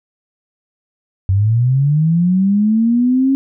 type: linear sweep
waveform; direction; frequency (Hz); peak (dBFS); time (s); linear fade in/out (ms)
sine; up; 92.5 to 273.2; -10; 1.29-3.35; 0
effects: none